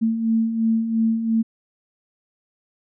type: beating tone pair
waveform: sine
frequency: 222.6 / 225.5 Hz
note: A3 / A3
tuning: +20 / +43 cents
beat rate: 2.9 Hz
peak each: -26 / -18 dBFS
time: 0.01-1.43 s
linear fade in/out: 20 ms
effects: none